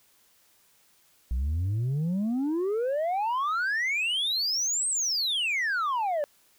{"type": "exponential two-way sweep", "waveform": "sine", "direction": "up then down", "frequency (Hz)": [58.27, 8500, 563], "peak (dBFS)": -22, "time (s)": [1.31, 6.24], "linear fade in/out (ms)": 0, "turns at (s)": 4.88, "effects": ["tanh soft clip ceiling -24 dBFS", "white hiss -63 dBFS RMS until 6.58 s"]}